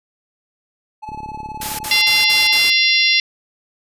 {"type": "tone with tremolo", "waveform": "triangle", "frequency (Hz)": 860, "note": "A5", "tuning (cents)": -40, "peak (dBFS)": -23, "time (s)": [1.02, 2.58], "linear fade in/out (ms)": 20, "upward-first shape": "sine", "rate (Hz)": 19, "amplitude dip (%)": 70}
{"type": "click train", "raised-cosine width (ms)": 3, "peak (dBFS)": -23, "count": 28, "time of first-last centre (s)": [1.09, 1.859], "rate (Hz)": 35.1}
{"type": "noise bursts", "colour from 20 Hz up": "white", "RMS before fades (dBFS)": -25, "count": 5, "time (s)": [1.61, 2.702], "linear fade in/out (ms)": 5, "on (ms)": 180, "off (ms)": 48}
{"type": "harmonic tone", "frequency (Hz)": 691, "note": "F5", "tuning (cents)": -19, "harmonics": [3, 4, 5, 6, 7, 8], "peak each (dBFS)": [-17, -18, -19, -20, -20, -21], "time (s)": [1.91, 3.2], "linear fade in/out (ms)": 2}
{"effects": ["resampled to 32000 Hz"]}